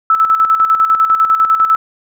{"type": "tone with tremolo", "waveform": "sine", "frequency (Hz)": 1313, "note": "E6", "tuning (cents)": -7, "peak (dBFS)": -6, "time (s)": [0.1, 1.76], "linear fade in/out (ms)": 2, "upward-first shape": "square", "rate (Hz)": 10, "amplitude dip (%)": 60, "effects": []}